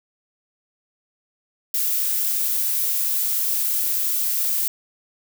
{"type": "noise with high-pass filter sweep", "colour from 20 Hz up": "violet", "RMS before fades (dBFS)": -22, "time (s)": [1.74, 4.68], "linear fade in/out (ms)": 2, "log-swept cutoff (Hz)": [1300, 690], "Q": 1.1, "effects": []}